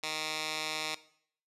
10% pulse tone with band-pass filter, 155.56 Hz, D#3, in tune, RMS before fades -36 dBFS, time 0.03-0.95 s, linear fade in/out 5 ms, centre 4000 Hz, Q 1, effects noise-tail reverb RT60 0.6 s tail -17 dB re dry + resampled to 32000 Hz

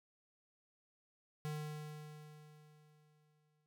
square tone with exponential decay, 151.5 Hz, D#3, 46 cents flat, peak -39 dBFS, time 1.45-3.66 s, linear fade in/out 0 ms, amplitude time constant 480 ms, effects none

